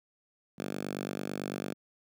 5% pulse tone with high-pass filter, 49 Hz, G1, in tune, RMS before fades -37 dBFS, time 0.58-1.74 s, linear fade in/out 10 ms, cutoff 190 Hz, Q 1.6, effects none

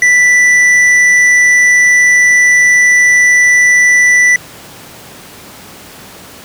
sine tone with hard clipping, 1975.5 Hz, B6, in tune, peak -6 dBFS, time 0.02-4.36 s, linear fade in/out 2 ms, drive 7 dB, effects pink hiss -33 dBFS RMS until 6.44 s + high-pass 100 Hz 12 dB/octave

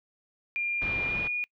sine tone with pitch glide, 2400 to 2442 Hz, D7 to D#7, +37 to -33 cents, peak -27 dBFS, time 0.56-1.44 s, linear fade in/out 0 ms, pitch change +30 cents, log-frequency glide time 1.06-1.18 s
pink low-pass noise, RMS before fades -38 dBFS, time 0.81-1.28 s, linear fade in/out 10 ms, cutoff 3300 Hz, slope 24 dB/octave
effects noise-tail reverb RT60 0.1 s tail -26 dB re dry

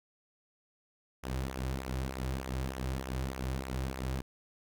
sawtooth tone with flanger, 65.41 Hz, C2, in tune, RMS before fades -36 dBFS, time 1.23-4.22 s, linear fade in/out 10 ms, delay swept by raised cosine 0.21 to 4.61 ms, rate 3.3 Hz, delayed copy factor -0.6, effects none

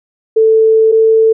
sine tone pair in turn, 442.6 / 444.5 Hz, A4 / A4, +10 / +18 cents, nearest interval unison, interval 8 cents, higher second, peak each -5 dBFS, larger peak neither, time 0.36-0.92 / 0.92-1.33 s, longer first, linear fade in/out 10 ms, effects none

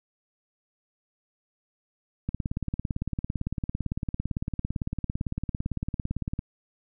click train, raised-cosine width 5 ms, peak -16 dBFS, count 74, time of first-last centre 2.29-6.391 s, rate 17.8 Hz, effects none

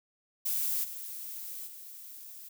violet noise with level steps, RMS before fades -31 / -41 / -47 dBFS, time 0.45-2.49 s, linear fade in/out 10 ms, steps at 0.83 / 1.66 s, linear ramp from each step 20 ms, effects none

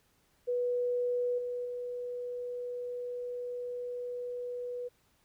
sine tone with level steps, 490.2 Hz, B4, 13 cents flat, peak -28 / -33 / -35 dBFS, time 0.47-4.89 s, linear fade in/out 20 ms, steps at 1.38 / 1.65 s, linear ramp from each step 5 ms, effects pink hiss -70 dBFS RMS until 5.24 s

